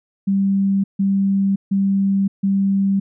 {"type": "tone bursts", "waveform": "sine", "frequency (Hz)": 196, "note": "G3", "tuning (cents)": 0, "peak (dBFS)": -14, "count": 4, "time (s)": [0.27, 3], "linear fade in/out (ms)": 10, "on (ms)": 570, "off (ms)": 150, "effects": []}